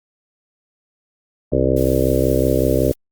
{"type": "harmonic tone", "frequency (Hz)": 65.41, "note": "C2", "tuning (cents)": 0, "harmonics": [1, 2, 4, 5, 6, 7, 8, 9], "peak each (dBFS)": [-22, -22, -22, -22, -22, -22, -22, -22], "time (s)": [1.52, 2.92], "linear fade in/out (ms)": 5}
{"type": "noise", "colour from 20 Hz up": "blue", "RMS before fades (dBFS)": -35, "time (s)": [1.76, 2.94], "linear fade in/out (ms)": 10}
{"effects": ["Opus 32 kbps"]}